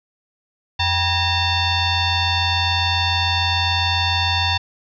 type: tone with frequency modulation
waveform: sine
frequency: 1834 Hz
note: A#6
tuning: 29 cents flat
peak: -16 dBFS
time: 0.79-4.58 s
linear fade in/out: 10 ms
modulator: 873 Hz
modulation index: 3
effects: none